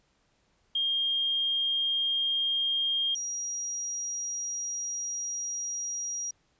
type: tone pair in turn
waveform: sine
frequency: 3219 / 5730 Hz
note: G7 / F8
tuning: +45 / +44 cents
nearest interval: minor seventh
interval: 999 cents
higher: second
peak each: -25 / -31 dBFS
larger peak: first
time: 0.75-3.15 / 3.15-6.31 s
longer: second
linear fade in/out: 5 ms
effects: pink hiss -70 dBFS RMS until 6.59 s + resampled to 16000 Hz